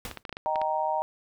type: noise with exponential decay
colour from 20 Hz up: pink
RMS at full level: -33 dBFS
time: 0.05-0.23 s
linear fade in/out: 1 ms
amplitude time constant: 39 ms
type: clicks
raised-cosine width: 0.3 ms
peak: -20 dBFS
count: 8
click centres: 0.113 / 0.173 / 0.252 / 0.294 / 0.327 / 0.369 / 0.558 / 0.616 s
type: chord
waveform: sine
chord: Eb major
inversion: none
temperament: just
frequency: 622.3 / 777.8 / 933.4 Hz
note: Eb5 / G5 / Bb5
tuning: 0 / -14 / +2 cents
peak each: -30 / -30 / -28 dBFS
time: 0.46-1.02 s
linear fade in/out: 0 ms
effects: none